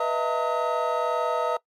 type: tone cluster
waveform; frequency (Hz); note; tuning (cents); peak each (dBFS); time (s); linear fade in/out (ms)
triangle; 490.1 / 624 / 666 / 913 / 1270; B4 / D#5 / E5 / A#5 / D#6; -13 / +5 / +18 / -36 / +35; -27; 0-1.57; 5
effects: noise-tail reverb RT60 0.1 s tail -20 dB re dry + MP3 96 kbps